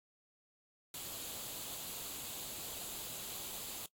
white noise with comb filter, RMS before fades -44 dBFS, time 0.94-3.86 s, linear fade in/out 2 ms, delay 0.27 ms, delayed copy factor +0.5, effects noise-tail reverb RT60 0.1 s tail -24 dB re dry + AAC 64 kbps

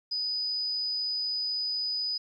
sine tone, 4978 Hz, D#8, in tune, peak -28 dBFS, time 0.11-2.18 s, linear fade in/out 10 ms, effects 11-bit

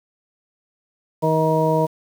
harmonic tone, 158.3 Hz, D#3, 30 cents sharp, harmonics 1 / 2 / 3 / 4 / 6, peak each -21 / -25 / -21 / -21 / -22 dBFS, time 1.22-1.87 s, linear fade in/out 20 ms, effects 7-bit

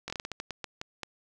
slowing click train, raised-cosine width 0.2 ms, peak -18 dBFS, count 12, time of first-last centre 0.08-1.033 s, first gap 20 ms, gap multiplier 1.27, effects none

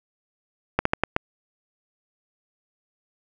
slowing click train, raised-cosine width 0.5 ms, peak -4 dBFS, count 5, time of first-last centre 0.79-1.164 s, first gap 64 ms, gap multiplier 1.26, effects none

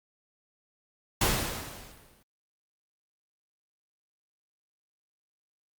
pink noise with exponential decay, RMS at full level -23 dBFS, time 1.21-2.23 s, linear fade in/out 5 ms, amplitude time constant 220 ms, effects Opus 48 kbps

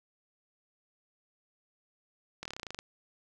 slowing click train, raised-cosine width 0.2 ms, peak -22 dBFS, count 12, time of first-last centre 2.43-2.789 s, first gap 24 ms, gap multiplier 1.06, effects none

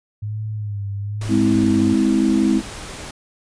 sine tone with vibrato, 103.9 Hz, G#2, 1 cent sharp, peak -23 dBFS, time 0.22-1.94 s, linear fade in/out 10 ms, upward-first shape sine, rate 1.1 Hz, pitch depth 69 cents each way
pink noise, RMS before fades -33 dBFS, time 1.21-3.11 s, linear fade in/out 5 ms
sine chord, Ab augmented, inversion none, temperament just, 207.7 / 259.6 / 324.5 Hz, Ab3 / C4 / E4, 0 / -13 / -27 cents, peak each -18 dBFS, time 1.28-2.62 s, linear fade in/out 50 ms
effects resampled to 22050 Hz

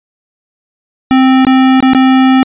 square tone with dropouts, 261.6 Hz, C4, in tune, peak -5 dBFS, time 1.11-2.43 s, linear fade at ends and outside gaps 0 ms, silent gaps 1.45-1.468 / 1.804-1.826 / 1.934-1.948 s, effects resampled to 8000 Hz

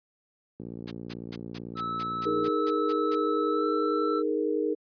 click train, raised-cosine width 3 ms, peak -24 dBFS, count 110, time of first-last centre 0.6-2.479 s, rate 58 Hz
white noise bursts, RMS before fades -38 dBFS, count 11, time 0.87-3.154 s, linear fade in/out 10 ms, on 44 ms, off 180 ms
triangle tone with pitch glide, 1305 to 1330.1 Hz, E6 to E6, -18 to +15 cents, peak -28 dBFS, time 1.75-4.23 s, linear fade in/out 50 ms, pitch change +33 cents, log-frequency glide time 3.51-3.66 s
sine chord, D# suspended fourth, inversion none, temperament equal, 311.1 / 415.3 / 466.2 Hz, D#4 / G#4 / A#4, 0 / 0 / 0 cents, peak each -29 dBFS, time 2.25-4.75 s, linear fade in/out 20 ms
effects high-pass 150 Hz 12 dB/octave + resampled to 11025 Hz

